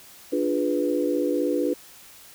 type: chord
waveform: sine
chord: D diminished seventh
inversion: none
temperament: equal with one note detuned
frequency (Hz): 293.7 / 349.2 / 412.9 / 493.9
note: D4 / F4 / Ab4 / Cb5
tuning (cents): 0 / 0 / -10 / 0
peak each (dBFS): -25 / -27 / -30 / -26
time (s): 0.32-1.74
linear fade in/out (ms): 10
effects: white hiss -48 dBFS RMS until 2.34 s